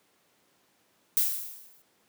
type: noise with exponential decay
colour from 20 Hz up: violet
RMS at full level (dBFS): -22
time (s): 1.17-1.82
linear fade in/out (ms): 0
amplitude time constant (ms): 140
effects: pink hiss -67 dBFS RMS until 2.08 s + high-pass 200 Hz 12 dB/octave